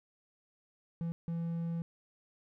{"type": "tone bursts at uneven times", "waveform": "triangle", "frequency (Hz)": 167.6, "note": "E3", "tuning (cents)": 29, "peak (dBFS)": -31, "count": 2, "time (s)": [[1.01, 1.12], [1.28, 1.82]], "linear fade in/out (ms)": 0, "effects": []}